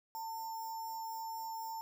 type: tone with sample-and-hold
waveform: sine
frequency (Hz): 898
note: A5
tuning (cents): +35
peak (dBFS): -39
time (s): 0.15-1.81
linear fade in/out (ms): 0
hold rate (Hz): 6300
effects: none